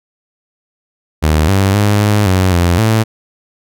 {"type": "tone with pitch steps", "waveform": "sawtooth", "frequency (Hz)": [77.4, 97.5, 103.2, 104.2, 93.4, 86.9, 110.6], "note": ["D#2", "G2", "G#2", "G#2", "F#2", "F2", "A2"], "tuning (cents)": [-9, -9, -10, 6, 17, -8, 9], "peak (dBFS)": -5, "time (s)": [1.22, 3.04], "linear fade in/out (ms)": 20, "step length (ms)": 260, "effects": []}